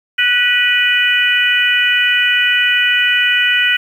harmonic tone with a mistuned harmonic, 493.9 Hz, B4, in tune, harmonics 3 / 4 / 5 / 6, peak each -16 / -16 / -16 / -16 dBFS, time 0.18-3.77 s, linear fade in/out 10 ms, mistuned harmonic 4, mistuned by -30 cents, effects 7-bit

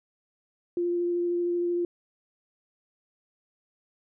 sine tone with vibrato, 348.6 Hz, F4, 3 cents flat, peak -24 dBFS, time 0.77-1.85 s, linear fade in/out 2 ms, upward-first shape triangle, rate 13 Hz, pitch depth 12 cents each way, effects none

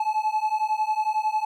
triangle beating tone pair, 856 / 867 Hz, A5 / A5, -48 / -26 cents, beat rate 11 Hz, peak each -23 dBFS, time 0-1.45 s, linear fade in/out 5 ms, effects none

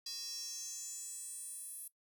square tone with high-pass filter sweep, 370 Hz, F#4, in tune, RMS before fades -45 dBFS, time 0.06-1.88 s, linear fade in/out 5 ms, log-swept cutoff 4800 to 11000 Hz, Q 6, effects noise-tail reverb RT60 0.1 s tail -18 dB re dry

